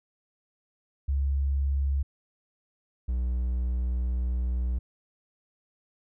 sine / triangle tone pair in turn, 69.1 / 61.56 Hz, C#2 / B1, -5 / -5 cents, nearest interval major second, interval 200 cents, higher first, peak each -23 dBFS, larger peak neither, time 1.08-2.03 / 3.08-4.79 s, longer second, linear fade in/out 10 ms, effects none

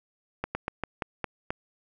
slowing click train, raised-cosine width 0.5 ms, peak -14 dBFS, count 7, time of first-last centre 0.44-1.505 s, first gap 110 ms, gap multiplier 1.19, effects none

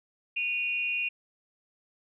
sine tone pair together, 2466 / 2768 Hz, D#7 / F7, -16 / -16 cents, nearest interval major second, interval 200 cents, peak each -29 / -31 dBFS, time 0.36-1.09 s, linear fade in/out 10 ms, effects none

